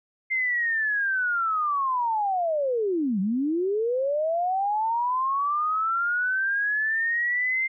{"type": "linear two-way sweep", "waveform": "sine", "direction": "down then up", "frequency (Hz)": [2100, 182.2, 2100], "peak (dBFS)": -22, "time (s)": [0.3, 7.68], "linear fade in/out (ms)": 20, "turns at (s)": 3.2, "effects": []}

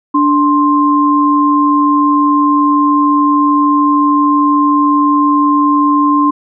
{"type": "tone pair together", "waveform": "sine", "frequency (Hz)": [292.4, 1051.1], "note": ["D4", "C6"], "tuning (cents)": [-7, 8], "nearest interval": "octave + minor seventh", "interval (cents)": 2215, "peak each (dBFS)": -10, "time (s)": [0.14, 6.31], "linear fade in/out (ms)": 10, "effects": []}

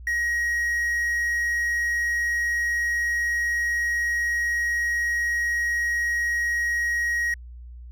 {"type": "tone with quantisation", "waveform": "triangle", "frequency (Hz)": 1892, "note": "A#6", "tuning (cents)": 25, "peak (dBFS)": -20, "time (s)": [0.07, 7.34], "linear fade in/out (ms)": 2, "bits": 8, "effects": ["added 60 Hz sine -38 dBFS peak until 7.91 s"]}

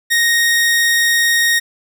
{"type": "tone", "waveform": "sawtooth", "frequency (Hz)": 1864.7, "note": "A#6", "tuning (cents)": 0, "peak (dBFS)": -8, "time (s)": [0.1, 1.6], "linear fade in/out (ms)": 20, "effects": []}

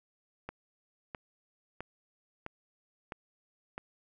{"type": "click train", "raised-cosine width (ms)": 0.5, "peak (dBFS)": -24, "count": 6, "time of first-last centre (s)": [0.49, 3.779], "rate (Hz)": 1.52, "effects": []}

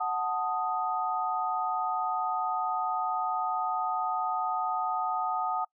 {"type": "chord", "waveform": "sine", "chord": "D# diminished", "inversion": "first", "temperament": "equal", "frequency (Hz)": [740, 880, 1244.5], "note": ["F#5", "A5", "D#6"], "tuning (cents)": [0, 0, 0], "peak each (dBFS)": [-31, -33, -31], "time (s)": [0, 5.65], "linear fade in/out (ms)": 10, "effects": ["noise-tail reverb RT60 0.1 s tail -25 dB re dry"]}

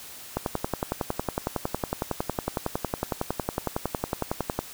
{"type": "click train", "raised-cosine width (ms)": 1, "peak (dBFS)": -11, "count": 47, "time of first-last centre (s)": [0.37, 4.59], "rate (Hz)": 10.9, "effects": ["white hiss -43 dBFS RMS until 4.73 s"]}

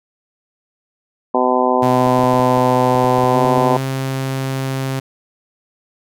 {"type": "harmonic tone", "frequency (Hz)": 126.6, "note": "B2", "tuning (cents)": 43, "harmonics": [2, 3, 4, 5, 6, 7, 8], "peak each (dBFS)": [-20, -20, -20, -20, -20, -20, -20], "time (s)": [1.34, 3.77], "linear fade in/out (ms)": 5}
{"type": "tone with pitch glide", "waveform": "sawtooth", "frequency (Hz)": [126.5, 133.48], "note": ["B2", "C3"], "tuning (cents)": [42, 35], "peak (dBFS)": -15, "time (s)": [1.82, 5], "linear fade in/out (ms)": 10, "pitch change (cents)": 93, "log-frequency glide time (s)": [3.31, 3.37]}
{"type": "clicks", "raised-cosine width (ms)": 2, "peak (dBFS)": -16, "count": 12, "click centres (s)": [2.069, 2.191, 2.237, 2.339, 2.397, 2.575, 2.951, 3.044, 3.185, 3.237, 3.449, 3.58]}
{"effects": []}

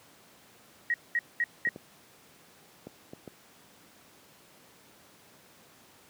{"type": "tone bursts", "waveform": "sine", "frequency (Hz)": 1894, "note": "A#6", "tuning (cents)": 27, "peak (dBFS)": -24, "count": 4, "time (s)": [0.9, 1.69], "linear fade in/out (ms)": 2, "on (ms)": 40, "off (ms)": 210}
{"type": "clicks", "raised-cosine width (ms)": 2, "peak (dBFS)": -27, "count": 5, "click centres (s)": [1.672, 1.761, 2.87, 3.134, 3.277]}
{"effects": ["pink hiss -57 dBFS RMS until 6.09 s", "high-pass 150 Hz 12 dB/octave"]}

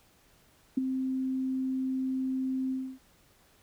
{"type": "tone with ADSR envelope", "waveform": "sine", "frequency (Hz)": 261.6, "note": "C4", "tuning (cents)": 0, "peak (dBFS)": -20, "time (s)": [0.77, 2.99], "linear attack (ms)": 8, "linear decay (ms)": 12, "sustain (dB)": -8, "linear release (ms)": 280, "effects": ["pink hiss -63 dBFS RMS until 3.62 s"]}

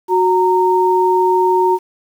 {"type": "tone pair together", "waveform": "sine", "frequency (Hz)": [367.9, 923.3], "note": ["F#4", "A#5"], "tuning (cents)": [-10, -17], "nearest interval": "octave + major third", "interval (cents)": 1593, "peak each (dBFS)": -13, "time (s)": [0.08, 1.79], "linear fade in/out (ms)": 50, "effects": ["7-bit"]}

